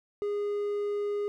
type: tone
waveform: triangle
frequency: 410.9 Hz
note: G#4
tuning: 18 cents flat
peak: -26 dBFS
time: 0.22-1.28 s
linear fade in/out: 0 ms
effects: none